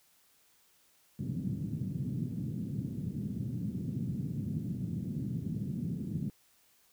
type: band-pass noise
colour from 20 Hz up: pink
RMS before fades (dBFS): -36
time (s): 1.19-6.3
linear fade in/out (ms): 0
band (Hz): 120 to 230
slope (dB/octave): 24
effects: white hiss -67 dBFS RMS until 6.92 s

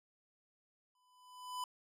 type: tone with exponential growth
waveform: square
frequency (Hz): 1000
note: B5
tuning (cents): +21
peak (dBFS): -37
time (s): 0.95-1.64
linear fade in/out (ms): 2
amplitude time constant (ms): 150
effects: resampled to 32000 Hz

